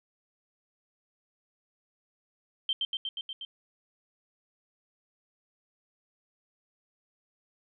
sine tone with echo, 3136 Hz, G7, in tune, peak -25 dBFS, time 2.69-2.73 s, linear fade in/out 2 ms, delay 120 ms, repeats 6, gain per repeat -2 dB, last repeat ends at 3.45 s, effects none

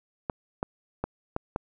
clicks, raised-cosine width 1 ms, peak -14 dBFS, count 5, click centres 0.298 / 0.629 / 1.04 / 1.364 / 1.561 s, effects none

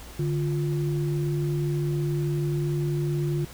sine tone pair together, 146.82 / 349.2 Hz, D3 / F4, 0 / 0 cents, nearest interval octave + minor third, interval 1500 cents, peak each -24 / -30 dBFS, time 0.19-3.45 s, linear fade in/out 5 ms, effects added 60 Hz sine -45 dBFS peak until 3.53 s + pink hiss -45 dBFS RMS until 3.53 s

